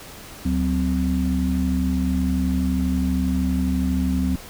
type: tone cluster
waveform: sine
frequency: 73.3 / 184.8 / 257.2 Hz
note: D2 / F#3 / C4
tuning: -3 / -2 / -30 cents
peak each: -23 dBFS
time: 0.45-4.36 s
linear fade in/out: 5 ms
effects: pink hiss -40 dBFS RMS until 4.49 s